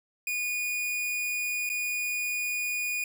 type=tone with dropouts; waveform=45% pulse; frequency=2455 Hz; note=D#7; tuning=24 cents flat; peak=-28 dBFS; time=0.27-3.04 s; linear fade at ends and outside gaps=2 ms; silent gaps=1.692-1.699 s; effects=none